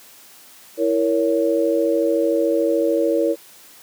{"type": "chord", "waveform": "sine", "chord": "A# diminished", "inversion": "second", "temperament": "equal with one note detuned", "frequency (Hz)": [329.6, 466.2, 559.8], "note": ["E4", "A#4", "C#5"], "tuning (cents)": [0, 0, 17], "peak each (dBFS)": -20, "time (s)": [0.77, 3.36], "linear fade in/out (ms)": 50, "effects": ["white hiss -46 dBFS RMS until 3.82 s", "high-pass 150 Hz 12 dB/octave"]}